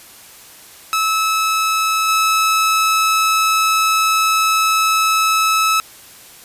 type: tone with level steps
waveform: sawtooth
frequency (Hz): 1300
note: E6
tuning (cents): -24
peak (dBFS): -11 / -9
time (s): 0.93-5.8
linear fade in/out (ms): 0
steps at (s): 2.08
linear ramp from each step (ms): 10
effects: white hiss -41 dBFS RMS until 6.44 s + resampled to 32000 Hz